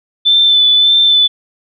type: tone with vibrato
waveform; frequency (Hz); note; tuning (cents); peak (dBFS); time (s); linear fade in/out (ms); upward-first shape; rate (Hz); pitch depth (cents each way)
sine; 3520; A7; 0; -6; 0.25-1.28; 20; sine; 1.7; 21
effects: none